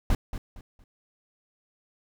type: noise with echo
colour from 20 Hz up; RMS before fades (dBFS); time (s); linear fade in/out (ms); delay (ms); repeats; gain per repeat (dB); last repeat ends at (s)
brown; -21; 0.1-0.15; 2; 230; 3; -11; 0.84
effects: none